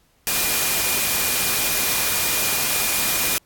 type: tone in noise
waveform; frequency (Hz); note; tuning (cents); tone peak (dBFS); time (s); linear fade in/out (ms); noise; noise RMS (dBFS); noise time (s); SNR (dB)
sine; 2428; D#7; -43; -30; 0.27-3.38; 0; white; -21; 0.27-3.38; -12
effects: pink hiss -61 dBFS RMS until 3.45 s + AAC 64 kbps